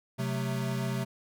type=chord; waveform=square; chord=F# diminished; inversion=second; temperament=equal; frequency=130.81 / 185 / 220 Hz; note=C3 / F#3 / A3; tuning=0 / 0 / 0 cents; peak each=-32 / -37 / -37 dBFS; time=0.18-1.05 s; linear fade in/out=20 ms; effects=none